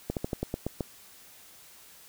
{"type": "slowing click train", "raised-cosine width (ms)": 2, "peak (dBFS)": -16, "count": 8, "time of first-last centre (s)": [0.1, 0.808], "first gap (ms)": 68, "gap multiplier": 1.13, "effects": ["white hiss -53 dBFS RMS until 2.08 s"]}